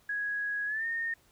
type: tone with pitch glide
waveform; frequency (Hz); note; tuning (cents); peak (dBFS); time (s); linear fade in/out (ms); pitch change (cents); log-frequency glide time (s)
sine; 1663 to 1834.6; G#6 to A#6; +2 to -28; -30; 0.09-1.14; 5; +170; 0.66-0.86
effects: pink hiss -65 dBFS RMS until 1.31 s